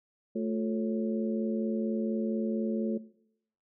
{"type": "harmonic tone with a mistuned harmonic", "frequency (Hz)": 110, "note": "A2", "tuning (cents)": 0, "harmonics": [2, 3, 4, 5], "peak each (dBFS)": [-31, -35, -37, -39], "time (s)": [0.35, 2.98], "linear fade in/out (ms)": 10, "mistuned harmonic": 3, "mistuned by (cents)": 130, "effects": ["noise-tail reverb RT60 0.7 s tail -18 dB re dry"]}